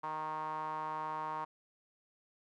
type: tone with band-pass filter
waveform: sawtooth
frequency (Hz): 155.56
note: D#3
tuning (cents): 0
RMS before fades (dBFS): -39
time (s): 0.03-1.45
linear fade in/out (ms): 10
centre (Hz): 1000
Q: 9
effects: none